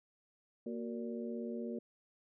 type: harmonic tone with a mistuned harmonic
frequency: 116.6 Hz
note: A#2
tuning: 1 cent sharp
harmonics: 2 / 3 / 4 / 5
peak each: -40 / -44 / -45 / -49 dBFS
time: 0.66-1.79 s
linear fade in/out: 5 ms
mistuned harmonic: 3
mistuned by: +98 cents
effects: none